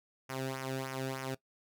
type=tone with flanger; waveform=sawtooth; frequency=132.4 Hz; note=C3; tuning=21 cents sharp; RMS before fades=-38 dBFS; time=0.29-1.35 s; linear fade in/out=10 ms; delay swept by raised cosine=0.24 to 0.99 ms; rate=3.3 Hz; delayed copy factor=-0.75; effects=noise-tail reverb RT60 0.1 s tail -19 dB re dry